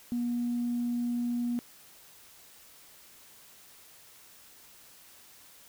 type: tone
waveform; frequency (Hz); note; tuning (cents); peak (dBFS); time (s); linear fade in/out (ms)
sine; 240.3; B3; -47; -27; 0.12-1.59; 0
effects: tanh soft clip ceiling -23 dBFS + white hiss -55 dBFS RMS until 5.68 s